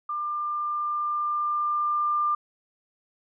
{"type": "tone with level ramp", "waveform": "sine", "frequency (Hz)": 1195, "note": "D6", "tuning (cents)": 30, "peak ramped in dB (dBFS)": [-27, -21], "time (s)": [0.09, 2.35], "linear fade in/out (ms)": 5, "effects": []}